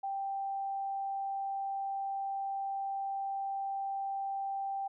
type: tone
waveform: sine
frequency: 785 Hz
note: G5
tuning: 2 cents sharp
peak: -33 dBFS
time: 0.03-4.88 s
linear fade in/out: 10 ms
effects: none